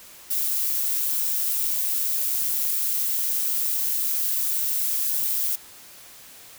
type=noise with amplitude modulation; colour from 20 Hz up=violet; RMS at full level=-23 dBFS; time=0.3-5.56 s; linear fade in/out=10 ms; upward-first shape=sine; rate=142 Hz; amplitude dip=30%; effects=white hiss -46 dBFS RMS until 6.58 s